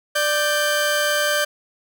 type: tone pair together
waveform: sawtooth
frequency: 591.5 / 1562 Hz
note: D5 / G6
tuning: +12 / -7 cents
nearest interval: octave + perfect fourth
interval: 1681 cents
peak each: -17 dBFS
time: 0.15-1.45 s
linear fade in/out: 10 ms
effects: none